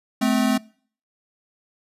square tone pair together, 216.7 / 257.7 Hz, A3 / C4, -26 / -26 cents, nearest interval minor third, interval 300 cents, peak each -21 dBFS, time 0.21-0.58 s, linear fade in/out 10 ms, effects noise-tail reverb RT60 0.5 s tail -24 dB re dry + resampled to 32000 Hz

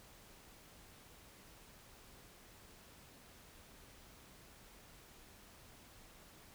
silence, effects pink hiss -60 dBFS RMS until 6.54 s

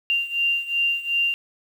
sine beating tone pair, 2781 / 2783.7 Hz, F7 / F7, -8 / -6 cents, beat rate 2.7 Hz, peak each -22 / -25 dBFS, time 0.1-1.34 s, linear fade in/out 0 ms, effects 8-bit

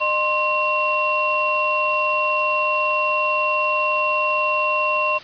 sine tone cluster, 609 / 1052 / 2738 Hz, D#5 / C6 / F7, -37 / +9 / -35 cents, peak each -24 / -21 / -21 dBFS, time 0-5.19 s, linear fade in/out 20 ms, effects white hiss -39 dBFS RMS until 5.23 s + resampled to 11025 Hz

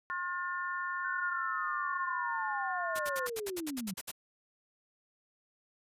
harmonic tone, 356.9 Hz, F4, 38 cents sharp, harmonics 3 / 4 / 5, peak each -37 / -38 / -39 dBFS, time 0.1-3.27 s, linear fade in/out 0 ms
sine linear sweep, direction down, 1529 to 177.4 Hz, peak -36 dBFS, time 1.04-3.94 s, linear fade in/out 10 ms
white noise bursts, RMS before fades -39 dBFS, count 12, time 2.95-4.116 s, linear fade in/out 10 ms, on 44 ms, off 58 ms
effects resampled to 32000 Hz

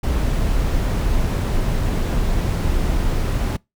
brown noise, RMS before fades -19 dBFS, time 0.03-3.57 s, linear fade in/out 10 ms, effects noise-tail reverb RT60 0.2 s tail -24 dB re dry

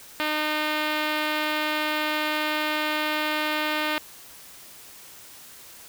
5% pulse tone with notch filter, 305.1 Hz, D#4, 34 cents flat, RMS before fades -26 dBFS, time 0.2-3.98 s, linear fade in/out 0 ms, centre 8800 Hz, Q 0.56, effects white hiss -46 dBFS RMS until 5.88 s

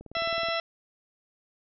click train, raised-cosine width 2 ms, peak -31 dBFS, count 10, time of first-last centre 0.01-0.486 s, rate 18.9 Hz
harmonic tone, 667 Hz, E5, 20 cents sharp, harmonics 1 / 2 / 3 / 4 / 5 / 6 / 8, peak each -30 / -33 / -35 / -36 / -37 / -38 / -39 dBFS, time 0.15-0.6 s, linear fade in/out 2 ms
effects none

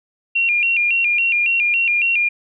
sine tone with vibrato, 2570 Hz, E7, 45 cents flat, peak -14 dBFS, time 0.35-2.29 s, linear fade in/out 10 ms, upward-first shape square, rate 3.6 Hz, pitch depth 110 cents each way, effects none

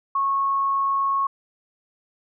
sine tone, 1098 Hz, C#6, 17 cents flat, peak -19 dBFS, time 0.15-1.27 s, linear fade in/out 5 ms, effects none

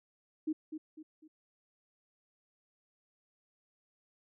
sine tone with echo, 311.1 Hz, D#4, in tune, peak -30 dBFS, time 0.47-0.53 s, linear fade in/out 10 ms, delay 250 ms, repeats 3, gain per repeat -8 dB, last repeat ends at 1.28 s, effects none

